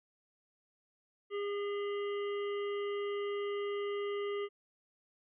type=harmonic tone with a mistuned harmonic; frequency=406.5 Hz; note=G#4; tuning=37 cents flat; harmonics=1 / 3 / 5 / 7 / 8; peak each=-34 / -45 / -48 / -52 / -55 dBFS; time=1.3-4.49 s; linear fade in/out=50 ms; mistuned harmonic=8; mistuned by=-56 cents; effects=none